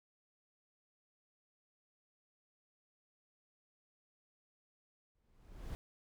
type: noise with exponential growth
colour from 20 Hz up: brown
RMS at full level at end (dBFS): -40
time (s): 5.15-5.75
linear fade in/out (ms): 0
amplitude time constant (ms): 130
effects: none